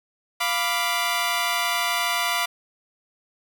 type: chord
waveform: 15% pulse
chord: B diminished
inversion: second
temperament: equal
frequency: 698.5 / 987.8 / 1174.7 Hz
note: F5 / B5 / D6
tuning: 0 / 0 / 0 cents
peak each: -20 dBFS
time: 0.4-2.46 s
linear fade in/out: 10 ms
effects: none